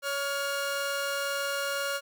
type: tone pair together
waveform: sawtooth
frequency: 560 / 1411 Hz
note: C#5 / F6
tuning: +18 / +17 cents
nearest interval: octave + major third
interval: 1599 cents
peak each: -28 / -28 dBFS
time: 0.02-2.01 s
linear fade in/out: 50 ms
effects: none